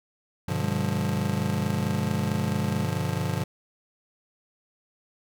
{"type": "chord", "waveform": "square", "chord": "G dominant seventh", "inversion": "none", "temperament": "just", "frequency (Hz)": [98, 122.5, 147, 176.4], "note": ["G2", "B2", "D3", "F3"], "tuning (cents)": [0, -14, 2, 18], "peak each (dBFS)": -32, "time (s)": [0.48, 3.44], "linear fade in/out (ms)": 5}
{"type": "tone with pitch glide", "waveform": "sine", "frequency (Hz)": [202.3, 209.7], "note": ["G#3", "G#3"], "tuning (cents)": [-45, 17], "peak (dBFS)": -29, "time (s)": [0.62, 2.85], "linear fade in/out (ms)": 2, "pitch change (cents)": 62, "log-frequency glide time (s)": [1.32, 2.07]}
{"effects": []}